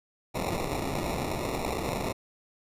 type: noise with sample-and-hold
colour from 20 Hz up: blue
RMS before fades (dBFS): -31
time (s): 0.34-2.13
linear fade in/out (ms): 20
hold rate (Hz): 1575
effects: resampled to 32000 Hz